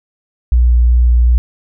sine tone with vibrato, 60 Hz, B1, 49 cents flat, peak -6 dBFS, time 0.52-1.38 s, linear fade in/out 0 ms, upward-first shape square, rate 2.7 Hz, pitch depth 9 cents each way, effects none

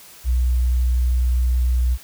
sine tone, 61.74 Hz, B1, in tune, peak -15 dBFS, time 0.24-1.98 s, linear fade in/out 50 ms, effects white hiss -44 dBFS RMS until 2.03 s

